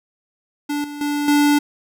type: tone with level steps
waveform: square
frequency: 291.5 Hz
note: D4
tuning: 13 cents flat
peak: -21 / -30 / -20 / -13 dBFS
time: 0.69-1.59 s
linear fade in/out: 10 ms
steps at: 0.84 / 1.01 / 1.28 s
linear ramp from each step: 2 ms
effects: none